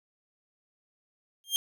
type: tone with exponential growth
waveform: sawtooth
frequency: 3201 Hz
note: G7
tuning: 36 cents sharp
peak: -17 dBFS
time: 1.44-1.56 s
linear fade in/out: 0 ms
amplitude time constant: 24 ms
effects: none